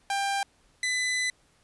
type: tone pair in turn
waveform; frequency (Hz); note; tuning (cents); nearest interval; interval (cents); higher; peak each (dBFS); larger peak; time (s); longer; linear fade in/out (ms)
sawtooth; 794 / 2004; G5 / B6; +22 / +25; octave + major third; 1603; second; -22; neither; 0.1-0.43 / 0.83-1.3; second; 2
effects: pink hiss -64 dBFS RMS until 1.63 s + resampled to 24000 Hz